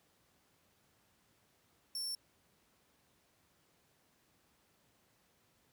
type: tone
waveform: sawtooth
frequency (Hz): 5430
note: F8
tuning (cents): -50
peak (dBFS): -35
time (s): 1.95-2.15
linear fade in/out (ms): 2
effects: pink hiss -72 dBFS RMS until 5.72 s + high-pass 80 Hz 12 dB/octave